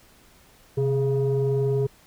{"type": "tone pair together", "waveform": "sine", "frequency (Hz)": [131, 414.2], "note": ["C3", "G#4"], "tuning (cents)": [2, -5], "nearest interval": "octave + minor sixth", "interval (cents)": 1993, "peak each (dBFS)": -21, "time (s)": [0.77, 1.87], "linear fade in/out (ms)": 10, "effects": ["tanh soft clip ceiling -16 dBFS", "pink hiss -55 dBFS RMS until 2.06 s"]}